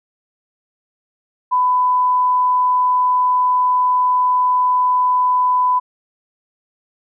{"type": "tone", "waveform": "sine", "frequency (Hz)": 1000, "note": "B5", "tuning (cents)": 21, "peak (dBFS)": -12, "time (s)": [1.51, 5.8], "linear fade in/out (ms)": 20, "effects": []}